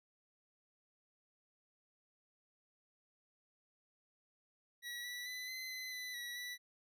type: tone with pitch steps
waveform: 25% pulse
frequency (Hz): 1927 / 1957 / 2001 / 2045 / 2030 / 1999 / 1934 / 1964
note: B6 / B6 / B6 / C7 / B6 / B6 / B6 / B6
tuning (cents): -43 / -16 / +22 / -40 / +47 / +20 / -37 / -10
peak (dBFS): -39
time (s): 4.82-6.58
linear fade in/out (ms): 50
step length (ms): 220
effects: none